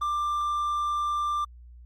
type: tone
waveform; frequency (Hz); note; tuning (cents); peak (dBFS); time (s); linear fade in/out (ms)
triangle; 1185; D6; +15; -23; 0.01-1.45; 10
effects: added 60 Hz sine -45 dBFS peak until 1.85 s + Opus 32 kbps